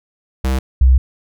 square / sine tone pair in turn, 65.41 / 64.17 Hz, C2 / C2, 0 / -33 cents, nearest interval unison, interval 33 cents, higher first, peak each -15 / -6 dBFS, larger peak second, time 0.44-0.59 / 0.81-0.98 s, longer second, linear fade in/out 5 ms, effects none

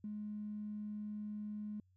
triangle tone with tanh clipping, 210 Hz, G#3, 19 cents sharp, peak -40 dBFS, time 0.04-1.8 s, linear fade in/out 2 ms, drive 2 dB, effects added 92 Hz sine -68 dBFS peak until 1.96 s

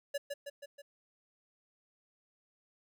square tone with echo, 569 Hz, C#5, 45 cents sharp, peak -33 dBFS, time 0.14-0.18 s, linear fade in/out 10 ms, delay 160 ms, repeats 4, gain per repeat -4 dB, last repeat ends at 0.82 s, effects none

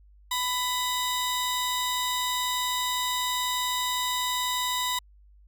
sawtooth tone pair together, 996 / 3755 Hz, B5 / A#7, +14 / +12 cents, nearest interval octave + major seventh, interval 2298 cents, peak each -24 / -27 dBFS, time 0.31-4.99 s, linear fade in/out 5 ms, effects added 50 Hz sine -52 dBFS peak until 5.47 s

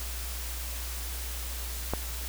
click, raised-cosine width 1 ms, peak -14 dBFS, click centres 1.936 s, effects added 60 Hz sine -35 dBFS peak until 2.28 s + white hiss -39 dBFS RMS until 2.28 s

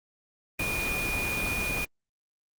sine tone in noise, 2445 Hz, D#7, 31 cents flat, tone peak -29 dBFS, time 0.59-1.85 s, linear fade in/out 5 ms, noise pink, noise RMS -32 dBFS, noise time 0.59-1.85 s, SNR 0 dB, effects Opus 32 kbps

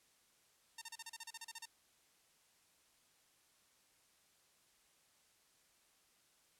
5% pulse tone bursts, 913 Hz, A#5, 36 cents flat, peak -34 dBFS, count 13, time 0.78-1.656 s, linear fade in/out 5 ms, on 36 ms, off 34 ms, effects white hiss -72 dBFS RMS until 6.59 s + low-pass 11000 Hz 12 dB/octave

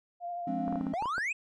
sine tone with vibrato, 698.5 Hz, F5, in tune, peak -34 dBFS, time 0.2-0.81 s, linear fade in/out 50 ms, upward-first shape sine, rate 12 Hz, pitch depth 21 cents each way
triangle chord, D half-diminished seventh, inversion first, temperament just, 176.2 / 211.4 / 264.3 / 293.7 Hz, F3 / Ab3 / C4 / D4, +16 / +31 / +18 / 0 cents, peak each -37 / -36 / -32 / -38 dBFS, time 0.47-0.93 s, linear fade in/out 5 ms
clicks, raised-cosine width 1 ms, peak -25 dBFS, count 9, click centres 0.68 / 0.726 / 0.757 / 0.811 / 0.868 / 0.938 / 1.024 / 1.057 / 1.181 s
triangle exponential sweep, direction up, 625 to 2636 Hz, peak -28 dBFS, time 0.93-1.33 s, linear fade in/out 10 ms
effects resampled to 24000 Hz

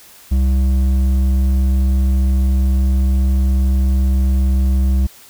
sine tone with hard clipping, 65.7 Hz, C2, 8 cents sharp, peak -13 dBFS, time 0.31-5.07 s, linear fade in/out 10 ms, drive 7 dB, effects white hiss -43 dBFS RMS until 5.29 s

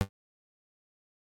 30% pulse tone with exponential decay, 98 Hz, G2, in tune, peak -17 dBFS, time 0.01-0.09 s, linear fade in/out 0 ms, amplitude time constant 16 ms, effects AAC 64 kbps

